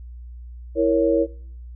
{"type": "chord", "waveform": "sine", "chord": "A# diminished", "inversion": "second", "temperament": "equal", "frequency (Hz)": [329.6, 466.2, 554.4], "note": ["E4", "A#4", "C#5"], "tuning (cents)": [0, 0, 0], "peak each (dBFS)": -20, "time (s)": [0.75, 1.27], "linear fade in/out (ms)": 50, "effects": ["noise-tail reverb RT60 0.6 s tail -23 dB re dry", "added 60 Hz sine -35 dBFS peak until 1.75 s"]}